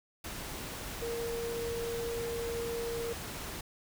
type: tone in noise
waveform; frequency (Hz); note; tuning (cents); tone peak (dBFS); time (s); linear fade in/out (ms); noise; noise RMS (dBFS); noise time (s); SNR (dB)
sine; 466.2; A#4; 0; -34; 1.02-3.13; 5; pink; -41; 0.24-3.61; +4
effects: none